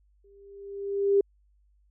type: tone with exponential growth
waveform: sine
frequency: 398.8 Hz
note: G4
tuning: 30 cents sharp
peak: -16 dBFS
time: 0.24-1.21 s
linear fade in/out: 5 ms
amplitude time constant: 210 ms
effects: added 50 Hz sine -61 dBFS peak until 1.9 s